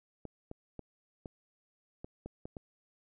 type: clicks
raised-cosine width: 2 ms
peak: -29 dBFS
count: 8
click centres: 0.253 / 0.514 / 0.793 / 1.258 / 2.045 / 2.26 / 2.455 / 2.568 s
effects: none